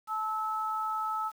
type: tone pair together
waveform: sine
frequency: 869.5 / 1301 Hz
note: A5 / E6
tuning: -21 / -23 cents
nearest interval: perfect fifth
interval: 698 cents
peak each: -34 / -31 dBFS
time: 0.07-1.32 s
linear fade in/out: 50 ms
effects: 9-bit